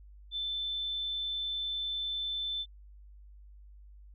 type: tone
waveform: sine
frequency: 3530 Hz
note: A7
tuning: 5 cents sharp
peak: -32 dBFS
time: 0.31-2.66 s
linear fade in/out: 50 ms
effects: added 50 Hz sine -50 dBFS peak until 4.14 s